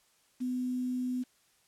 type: tone with quantisation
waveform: sine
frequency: 251.4 Hz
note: B3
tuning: 31 cents sharp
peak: -30 dBFS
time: 0.4-1.24 s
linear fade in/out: 20 ms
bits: 9
effects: white hiss -68 dBFS RMS until 1.67 s + low-pass 11000 Hz 12 dB/octave

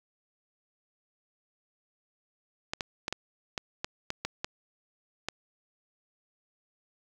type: clicks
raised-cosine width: 0.2 ms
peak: -14 dBFS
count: 10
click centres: 2.735 / 2.808 / 3.081 / 3.126 / 3.578 / 3.845 / 4.104 / 4.25 / 4.445 / 5.286 s
effects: 8-bit

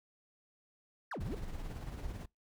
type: exponential two-way sweep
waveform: triangle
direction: down then up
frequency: 2037 to 66.8 to 499.3 Hz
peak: -36 dBFS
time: 1.11-1.35 s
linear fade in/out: 5 ms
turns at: 1.22 s
type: noise with tremolo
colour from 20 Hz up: brown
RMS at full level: -40 dBFS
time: 1.2-2.26 s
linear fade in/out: 10 ms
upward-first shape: sine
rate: 18 Hz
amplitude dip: 45%
effects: noise-tail reverb RT60 0.2 s tail -25 dB re dry

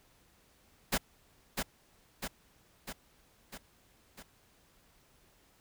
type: noise with echo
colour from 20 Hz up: pink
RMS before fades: -30 dBFS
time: 0.92-0.98 s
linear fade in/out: 10 ms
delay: 650 ms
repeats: 5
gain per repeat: -4 dB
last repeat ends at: 4.23 s
effects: pink hiss -66 dBFS RMS until 5.6 s

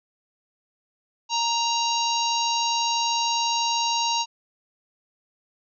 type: harmonic tone with a mistuned harmonic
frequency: 932.3 Hz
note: A#5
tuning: in tune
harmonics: 1 / 3 / 4 / 5 / 6 / 7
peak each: -24 / -29 / -30 / -31 / -32 / -32 dBFS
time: 1.29-4.26 s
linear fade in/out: 50 ms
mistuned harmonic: 4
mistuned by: +59 cents
effects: none

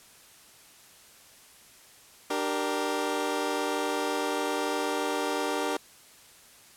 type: tone cluster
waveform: 20% pulse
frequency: 296.8 / 388 / 469.1 Hz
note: D4 / G4 / A#4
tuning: +18 / -18 / +11 cents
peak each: -27 dBFS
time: 2.3-5.77 s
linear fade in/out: 5 ms
effects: white hiss -54 dBFS RMS until 6.76 s + low-pass 12000 Hz 12 dB/octave

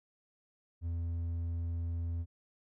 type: tone with hard clipping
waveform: sine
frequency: 84.5 Hz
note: E2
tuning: 43 cents sharp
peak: -34 dBFS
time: 0.81-2.26 s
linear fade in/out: 50 ms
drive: 3 dB
effects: none

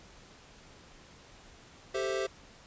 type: chord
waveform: square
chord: A minor seventh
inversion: third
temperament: equal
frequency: 392 / 440 / 523.3 / 659.3 Hz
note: G4 / A4 / C5 / E5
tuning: 0 / 0 / 0 / 0 cents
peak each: -34 / -40 / -36 / -39 dBFS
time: 1.94-2.27 s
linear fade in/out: 10 ms
effects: pink hiss -55 dBFS RMS until 2.66 s + resampled to 16000 Hz

